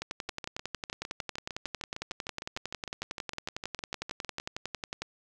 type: two click trains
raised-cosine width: 0.2 ms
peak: -20 / -17 dBFS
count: 28 / 56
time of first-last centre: 0.29-4.4 / 0.02-5.02 s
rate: 6.57 / 11 Hz
effects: none